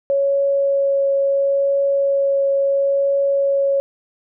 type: tone with vibrato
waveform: sine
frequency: 554.4 Hz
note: C#5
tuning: in tune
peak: -14 dBFS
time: 0.1-3.8 s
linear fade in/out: 0 ms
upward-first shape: triangle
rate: 0.73 Hz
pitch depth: 8 cents each way
effects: none